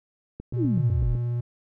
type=click train; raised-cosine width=3 ms; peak=-23 dBFS; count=7; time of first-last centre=0.4-1.15 s; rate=8 Hz
type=tone with vibrato; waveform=triangle; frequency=120 Hz; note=B2; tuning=49 cents flat; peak=-22 dBFS; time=0.53-1.41 s; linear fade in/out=10 ms; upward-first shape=sine; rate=18 Hz; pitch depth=12 cents each way
type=exponential sweep; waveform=sine; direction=down; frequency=415.3 to 32.34 Hz; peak=-22 dBFS; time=0.56-1.18 s; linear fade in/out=50 ms
effects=none